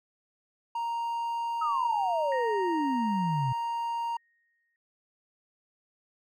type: tone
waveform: triangle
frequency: 932.3 Hz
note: A#5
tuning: in tune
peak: -27 dBFS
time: 0.75-4.17 s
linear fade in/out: 5 ms
type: exponential sweep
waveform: sine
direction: down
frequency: 1300 to 123.5 Hz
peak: -27 dBFS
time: 1.61-3.53 s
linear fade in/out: 10 ms
type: tone with exponential decay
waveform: sine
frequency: 1864.7 Hz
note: A#6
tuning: in tune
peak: -35 dBFS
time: 2.32-4.76 s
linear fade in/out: 1 ms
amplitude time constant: 530 ms
effects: none